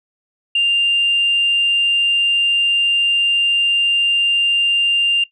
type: tone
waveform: sine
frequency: 2794 Hz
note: F7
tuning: in tune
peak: -11 dBFS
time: 0.55-5.24 s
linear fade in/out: 5 ms
effects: noise-tail reverb RT60 0.1 s tail -19 dB re dry + tanh soft clip ceiling -8 dBFS